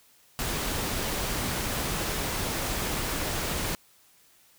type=noise; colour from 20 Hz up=pink; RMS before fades=-30 dBFS; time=0.39-3.75 s; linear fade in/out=0 ms; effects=white hiss -60 dBFS RMS until 4.58 s